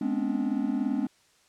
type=tone cluster; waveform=triangle; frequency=210.3 / 247.8 / 265.2 / 288.6 Hz; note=G#3 / B3 / C4 / D4; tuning=+22 / +6 / +23 / -30 cents; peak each=-29 dBFS; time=0.01-1.07 s; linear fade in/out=5 ms; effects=white hiss -63 dBFS RMS until 1.48 s + low-pass 8000 Hz 12 dB/octave